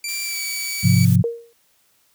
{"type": "tone with pitch glide", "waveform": "15% pulse", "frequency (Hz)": [2349, 2282], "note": ["D7", "C#7"], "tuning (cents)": [0, 50], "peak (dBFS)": -18, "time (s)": [0.04, 1.05], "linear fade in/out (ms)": 2, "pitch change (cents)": -50, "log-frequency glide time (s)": [0.23, 0.4]}
{"type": "noise", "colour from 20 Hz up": "blue", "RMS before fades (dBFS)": -33, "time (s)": [0.08, 1.16], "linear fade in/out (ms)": 5}
{"type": "chord", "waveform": "sine", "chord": "F minor", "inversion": "first", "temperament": "equal", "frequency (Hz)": [103.83, 130.81, 174.61], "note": ["Ab2", "C3", "F3"], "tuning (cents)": [0, 0, 0], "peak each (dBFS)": -16, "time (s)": [0.83, 1.23], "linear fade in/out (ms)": 20}
{"type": "tone with exponential decay", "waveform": "sine", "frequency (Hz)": 466.6, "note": "A#4", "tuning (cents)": 2, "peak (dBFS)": -16, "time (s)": [1.24, 1.53], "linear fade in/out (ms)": 1, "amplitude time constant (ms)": 63}
{"effects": ["white hiss -61 dBFS RMS until 2.14 s"]}